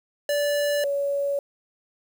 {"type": "tone pair in turn", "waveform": ["square", "sine"], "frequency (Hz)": [581, 563.5], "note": ["D5", "C#5"], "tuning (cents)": [-19, 28], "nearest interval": "minor second", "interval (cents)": 53, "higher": "first", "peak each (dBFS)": -22, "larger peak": "neither", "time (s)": [[0.29, 0.84], [0.84, 1.39]], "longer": "neither", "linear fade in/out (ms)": 2, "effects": ["8-bit"]}